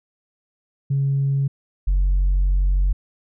sine tone pair in turn, 138.1 / 46.33 Hz, C#3 / F#1, -6 / +3 cents, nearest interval octave + perfect fifth, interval 1891 cents, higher first, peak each -16 / -13 dBFS, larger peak second, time 0.9-1.48 / 1.87-2.93 s, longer second, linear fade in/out 10 ms, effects tanh soft clip ceiling -13 dBFS

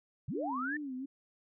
sine linear sweep, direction up, 95.5 to 1834 Hz, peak -34 dBFS, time 0.28-0.77 s, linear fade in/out 5 ms
sine tone with vibrato, 276.7 Hz, C#4, 3 cents flat, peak -37 dBFS, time 0.33-1.06 s, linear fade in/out 10 ms, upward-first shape sine, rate 2.8 Hz, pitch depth 150 cents each way
effects none

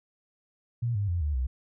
sine tone with pitch steps, 118.6 / 101.47 / 86.82 / 74.28 / 63.56 Hz, A#2 / G#2 / F2 / D2 / C2, +30 / -40 / -10 / +20 / -50 cents, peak -25 dBFS, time 0.82-1.47 s, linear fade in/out 10 ms, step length 130 ms, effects none

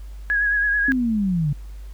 sine tone with vibrato, 1661.2 Hz, G#6, in tune, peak -17 dBFS, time 0.3-0.92 s, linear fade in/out 0 ms, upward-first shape triangle, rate 9.2 Hz, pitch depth 43 cents each way
sine linear sweep, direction down, 271.2 to 138.59 Hz, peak -18 dBFS, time 0.88-1.53 s, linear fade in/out 5 ms
effects added 50 Hz sine -33 dBFS peak until 1.93 s + pink hiss -55 dBFS RMS until 1.93 s

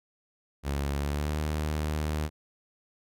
sawtooth tone with pitch glide, 70.4 to 76.33 Hz, C#2 to D#2, +27 to -33 cents, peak -24 dBFS, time 0.63-2.3 s, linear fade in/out 50 ms, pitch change +140 cents, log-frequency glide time 0.96-1.38 s, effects none

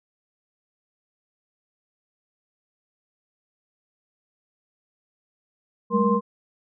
sine tone cluster, 196.5 / 214.3 / 474 / 1048 Hz, G3 / A3 / A#4 / C6, +4 / -45 / +29 / +2 cents, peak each -23 dBFS, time 5.9-6.21 s, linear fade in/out 50 ms, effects none

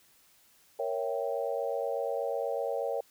sine chord, A# diminished seventh, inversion none, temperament equal, 466.2 / 554.4 / 659.3 / 784 Hz, A#4 / C#5 / E5 / G5, 0 / 0 / 0 / 0 cents, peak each -34 / -33 / -37 / -38 dBFS, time 0.79-3.01 s, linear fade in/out 5 ms, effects white hiss -63 dBFS RMS until 3.1 s

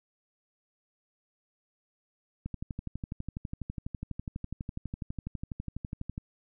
click train, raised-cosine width 5 ms, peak -23 dBFS, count 46, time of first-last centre 2.46-6.179 s, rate 12.1 Hz, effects none

